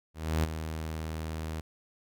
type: tone with ADSR envelope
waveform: sawtooth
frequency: 79.3 Hz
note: D#2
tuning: 33 cents sharp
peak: -20 dBFS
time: 0.14-1.61 s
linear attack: 300 ms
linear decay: 13 ms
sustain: -10 dB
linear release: 8 ms
effects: none